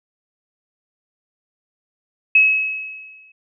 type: tone with exponential decay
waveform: sine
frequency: 2570 Hz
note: E7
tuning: 45 cents flat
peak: -7 dBFS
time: 2.35-3.32 s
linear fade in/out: 5 ms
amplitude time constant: 210 ms
effects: none